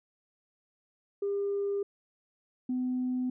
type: tone pair in turn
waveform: sine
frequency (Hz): 401.2 / 252.7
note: G4 / B3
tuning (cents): +40 / +40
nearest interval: minor sixth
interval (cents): 800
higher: first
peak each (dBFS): -27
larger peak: neither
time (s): 1.22-1.83 / 2.69-3.3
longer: neither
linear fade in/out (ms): 5
effects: tanh soft clip ceiling -24 dBFS